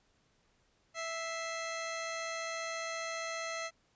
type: tone pair together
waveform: 15% pulse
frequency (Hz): 657.4 / 2087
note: E5 / C7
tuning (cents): -5 / -5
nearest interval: octave + minor sixth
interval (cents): 2000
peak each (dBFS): -31 / -37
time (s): 0.94-3.71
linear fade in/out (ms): 50
effects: pink hiss -72 dBFS RMS until 3.95 s + resampled to 16000 Hz